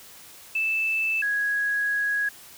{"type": "tone pair in turn", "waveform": "sine", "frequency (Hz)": [2637, 1661.2], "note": ["E7", "G#6"], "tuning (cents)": [0, 0], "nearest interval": "minor sixth", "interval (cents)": 800, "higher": "first", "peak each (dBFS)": -22, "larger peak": "neither", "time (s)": [[0.55, 1.22], [1.22, 2.29]], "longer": "second", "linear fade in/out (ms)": 5, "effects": ["white hiss -47 dBFS RMS until 2.57 s"]}